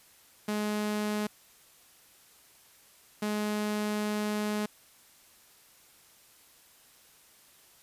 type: tone pair in turn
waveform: sawtooth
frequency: 210.3 / 210.3 Hz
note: G#3 / G#3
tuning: +22 / +22 cents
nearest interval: unison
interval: 0 cents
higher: neither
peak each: -25 dBFS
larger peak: neither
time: 0.48-1.27 / 3.22-4.66 s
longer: second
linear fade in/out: 5 ms
effects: white hiss -59 dBFS RMS until 7.82 s + resampled to 32000 Hz